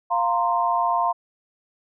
sine chord, F suspended fourth, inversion none, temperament equal with one note detuned, 698.5 / 926.4 / 1046.5 Hz, F5 / Bb5 / C6, 0 / -11 / 0 cents, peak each -23 dBFS, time 0.1-1.13 s, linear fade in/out 20 ms, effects none

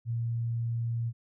sine tone, 116.54 Hz, A#2, in tune, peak -28 dBFS, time 0.05-1.13 s, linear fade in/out 50 ms, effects none

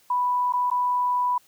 sine tone with dropouts, 987.8 Hz, B5, in tune, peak -20 dBFS, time 0.1-1.38 s, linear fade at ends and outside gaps 5 ms, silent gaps 0.525-0.535 / 0.702-0.713 s, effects white hiss -59 dBFS RMS until 1.47 s

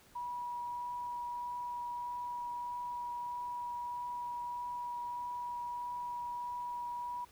sine tone with vibrato, 969 Hz, B5, 33 cents flat, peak -37 dBFS, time 0.15-7.25 s, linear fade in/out 10 ms, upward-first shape triangle, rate 1.6 Hz, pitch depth 9 cents each way, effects pink hiss -62 dBFS RMS until 7.31 s

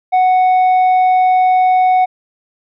sine tone with tanh clipping, 740 Hz, F#5, in tune, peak -9 dBFS, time 0.12-2.06 s, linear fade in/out 20 ms, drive 4 dB, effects none

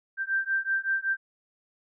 sine beating tone pair, 1568 / 1573.3 Hz, G6 / G6, 0 / +6 cents, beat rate 5.3 Hz, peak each -28 dBFS, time 0.17-1.17 s, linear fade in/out 50 ms, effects none

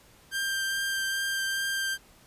sawtooth tone with vibrato, 1582 Hz, G6, 15 cents sharp, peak -24 dBFS, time 0.31-1.98 s, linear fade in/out 50 ms, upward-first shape triangle, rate 2.4 Hz, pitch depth 11 cents each way, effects pink hiss -57 dBFS RMS until 2.26 s + resampled to 32000 Hz

